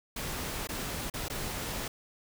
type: noise with dropouts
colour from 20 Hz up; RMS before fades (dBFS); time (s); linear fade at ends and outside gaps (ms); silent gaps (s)
pink; -36; 0.16-1.88; 5; 0.673-0.689 / 1.1-1.138 / 1.284-1.299
effects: none